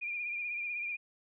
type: tone with vibrato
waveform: sine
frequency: 2411 Hz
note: D7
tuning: 45 cents sharp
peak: -34 dBFS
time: 0.01-0.97 s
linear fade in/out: 20 ms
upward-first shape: sine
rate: 16 Hz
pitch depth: 41 cents each way
effects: none